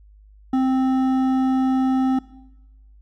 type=tone with hard clipping; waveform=sine; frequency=261.6 Hz; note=C4; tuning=in tune; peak=-18 dBFS; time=0.53-2.19 s; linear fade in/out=5 ms; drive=9 dB; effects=noise-tail reverb RT60 1.0 s tail -20 dB re dry + added 51 Hz sine -46 dBFS peak until 3.01 s